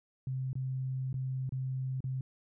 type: tone with dropouts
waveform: sine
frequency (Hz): 130.81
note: C3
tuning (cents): 0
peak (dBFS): -32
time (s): 0.27-2.21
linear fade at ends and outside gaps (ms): 2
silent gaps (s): 0.531-0.554 / 1.129-1.141 / 1.493-1.522 / 2.005-2.041
effects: none